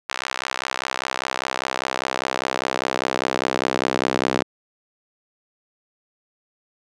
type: tone with high-pass filter sweep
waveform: sawtooth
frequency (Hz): 65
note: C2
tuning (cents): -11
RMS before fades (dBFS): -25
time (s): 0.09-4.43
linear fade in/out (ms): 5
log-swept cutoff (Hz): 1300 to 300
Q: 0.87
effects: low-pass 6000 Hz 12 dB/octave